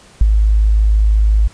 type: tone with ADSR envelope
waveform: sine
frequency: 52.9 Hz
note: G#1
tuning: 33 cents sharp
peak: -4 dBFS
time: 0.21-1.48 s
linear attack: 3 ms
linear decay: 35 ms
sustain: -4 dB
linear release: 11 ms
effects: pink hiss -44 dBFS RMS until 1.53 s + resampled to 22050 Hz